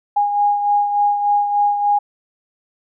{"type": "beating tone pair", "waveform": "sine", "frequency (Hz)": [820, 823.4], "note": ["G#5", "G#5"], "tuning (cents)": [-22, -15], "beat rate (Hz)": 3.4, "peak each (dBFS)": [-14, -23], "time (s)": [0.16, 1.99], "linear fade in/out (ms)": 10, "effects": []}